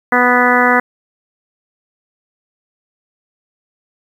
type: harmonic tone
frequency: 246.9 Hz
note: B3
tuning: in tune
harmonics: 1 / 2 / 3 / 4 / 5 / 6 / 7 / 8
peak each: -17 / -17 / -17 / -17 / -17 / -17 / -17 / -17 dBFS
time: 0.12-0.8 s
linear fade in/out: 5 ms
effects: 7-bit